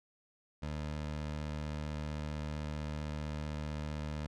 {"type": "tone", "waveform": "20% pulse", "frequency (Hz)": 75.6, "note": "D#2", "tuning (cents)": -49, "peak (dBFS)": -32, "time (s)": [0.62, 4.27], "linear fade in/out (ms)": 10, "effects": ["low-pass 6000 Hz 12 dB/octave"]}